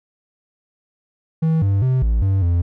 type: tone with pitch steps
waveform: triangle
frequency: 160.8 / 98.8 / 129.3 / 56 / 96.8 / 86.2 Hz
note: E3 / G2 / C3 / A1 / G2 / F2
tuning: -43 / +14 / -20 / +31 / -21 / -22 cents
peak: -12 dBFS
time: 1.42-2.62 s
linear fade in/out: 10 ms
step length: 200 ms
effects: none